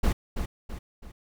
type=noise with echo; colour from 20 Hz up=brown; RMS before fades=-22 dBFS; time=0.03-0.13 s; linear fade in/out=10 ms; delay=330 ms; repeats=3; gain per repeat=-7 dB; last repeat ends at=1.12 s; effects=none